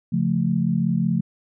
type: chord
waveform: sine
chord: Db augmented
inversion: none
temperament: equal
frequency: 138.59 / 174.61 / 220 Hz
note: Db3 / F3 / A3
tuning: 0 / 0 / 0 cents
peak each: -25 / -21 / -23 dBFS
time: 0.12-1.21 s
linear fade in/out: 10 ms
effects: none